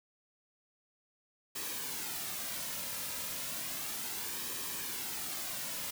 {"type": "noise with flanger", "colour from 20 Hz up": "white", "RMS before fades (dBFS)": -39, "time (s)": [1.55, 5.91], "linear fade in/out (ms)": 10, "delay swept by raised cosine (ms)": [1.4, 2.7], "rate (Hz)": 0.33, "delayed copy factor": -0.5, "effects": []}